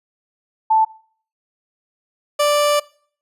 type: tone pair in turn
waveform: sine / 30% pulse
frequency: 880 / 587.3 Hz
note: A5 / D5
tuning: 0 / 0 cents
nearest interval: perfect fifth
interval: 700 cents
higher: first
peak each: -11 dBFS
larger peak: neither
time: 0.7-0.85 / 2.39-2.8 s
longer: second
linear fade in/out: 10 ms
effects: noise-tail reverb RT60 0.5 s tail -22 dB re dry + resampled to 32000 Hz